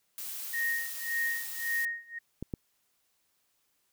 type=noise; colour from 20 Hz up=blue; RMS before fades=-39 dBFS; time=0.18-1.85 s; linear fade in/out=0 ms
type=tone with tremolo; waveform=sine; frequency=1861 Hz; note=A#6; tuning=3 cents flat; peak=-27 dBFS; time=0.53-2.19 s; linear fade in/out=10 ms; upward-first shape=sine; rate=1.8 Hz; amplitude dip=95%
type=clicks; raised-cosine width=3 ms; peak=-23 / -21 dBFS; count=2; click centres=2.426 / 2.538 s
effects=white hiss -74 dBFS RMS until 3.92 s